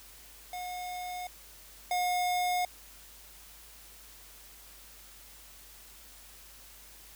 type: tone pair in turn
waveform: square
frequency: 723 / 719.9 Hz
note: F#5 / F#5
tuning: -40 / -48 cents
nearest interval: unison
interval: 8 cents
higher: first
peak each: -37 / -28 dBFS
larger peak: second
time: 0.53-1.27 / 1.91-2.65 s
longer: neither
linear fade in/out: 2 ms
effects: added 50 Hz sine -58 dBFS peak until 7.15 s + white hiss -53 dBFS RMS until 7.15 s